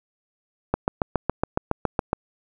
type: click train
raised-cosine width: 1 ms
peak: -6 dBFS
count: 11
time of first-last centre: 0.74-2.131 s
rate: 7.19 Hz
effects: none

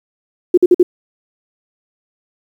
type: tone bursts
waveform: sine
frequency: 357.8 Hz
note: F4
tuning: 42 cents sharp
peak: -4 dBFS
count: 4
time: 0.54-0.83 s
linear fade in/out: 5 ms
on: 35 ms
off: 50 ms
effects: 7-bit

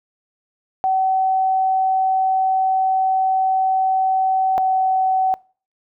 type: tone pair in turn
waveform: sine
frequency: 760 / 756.5 Hz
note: F#5 / F#5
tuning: +46 / +38 cents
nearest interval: unison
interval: 8 cents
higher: first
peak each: -15 dBFS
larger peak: neither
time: 0.84-4.58 / 4.58-5.34 s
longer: first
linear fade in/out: 0 ms
effects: noise-tail reverb RT60 0.4 s tail -24 dB re dry

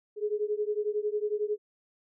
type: beating tone pair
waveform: sine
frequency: 415.3 / 426.3 Hz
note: G#4 / G#4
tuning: 0 / +45 cents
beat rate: 11 Hz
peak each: -30 / -31 dBFS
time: 0.16-1.58 s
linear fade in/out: 50 ms
effects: none

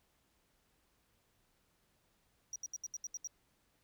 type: tone bursts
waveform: sine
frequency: 5770 Hz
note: F#8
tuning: 44 cents flat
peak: -37 dBFS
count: 8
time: 2.53-3.273 s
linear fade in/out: 2 ms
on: 29 ms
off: 73 ms
effects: tanh soft clip ceiling -37 dBFS + pink hiss -75 dBFS RMS until 3.83 s

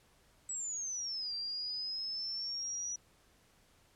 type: exponential two-way sweep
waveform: sine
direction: down then up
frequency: 7902 to 4699 to 5870 Hz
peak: -36 dBFS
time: 0.49-2.96 s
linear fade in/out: 5 ms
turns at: 1.34 s
effects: pink hiss -67 dBFS RMS until 3.95 s + low-pass 12000 Hz 12 dB/octave

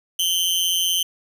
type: tone with amplitude modulation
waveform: sawtooth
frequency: 3068 Hz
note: G7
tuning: 38 cents flat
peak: -12 dBFS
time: 0.19-1.03 s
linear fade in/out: 5 ms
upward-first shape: sine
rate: 176 Hz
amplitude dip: 75%
effects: none

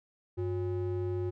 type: ring-modulated tone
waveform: triangle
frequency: 228.3 Hz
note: A#3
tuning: 36 cents flat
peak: -25 dBFS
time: 0.37-1.31 s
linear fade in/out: 20 ms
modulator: 131 Hz
effects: none

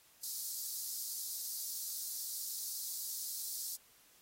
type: high-pass noise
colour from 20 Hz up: white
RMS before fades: -41 dBFS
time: 0.23-3.76 s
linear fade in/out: 5 ms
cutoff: 4200 Hz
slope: 48 dB/octave
effects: white hiss -65 dBFS RMS until 4.21 s + AAC 48 kbps

